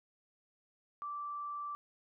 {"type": "tone", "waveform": "sine", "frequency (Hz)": 1168, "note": "D6", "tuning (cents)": -10, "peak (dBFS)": -38, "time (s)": [1.02, 1.75], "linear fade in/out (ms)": 0, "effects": []}